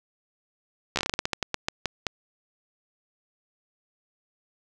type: slowing click train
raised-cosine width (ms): 0.2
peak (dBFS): -8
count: 16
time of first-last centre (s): 0.96-2.067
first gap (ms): 13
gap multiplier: 1.22
effects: none